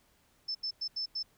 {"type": "tone bursts at uneven times", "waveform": "sine", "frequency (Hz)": 5274, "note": "E8", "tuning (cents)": 0, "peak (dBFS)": -32, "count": 5, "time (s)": [[0.48, 0.55], [0.63, 0.71], [0.81, 0.88], [0.96, 1.06], [1.15, 1.23]], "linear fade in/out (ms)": 10, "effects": ["pink hiss -68 dBFS RMS until 1.37 s"]}